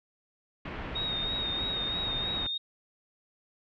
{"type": "low-pass noise", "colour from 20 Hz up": "pink", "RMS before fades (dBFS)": -38, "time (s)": [0.65, 2.47], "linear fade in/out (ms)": 5, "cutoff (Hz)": 2800, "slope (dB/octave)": 24}
{"type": "tone with vibrato", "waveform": "sine", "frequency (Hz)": 3729, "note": "A#7", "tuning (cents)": 0, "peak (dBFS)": -30, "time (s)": [0.95, 2.58], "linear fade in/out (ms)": 10, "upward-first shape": "sine", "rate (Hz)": 3.1, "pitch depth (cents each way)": 33}
{"effects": []}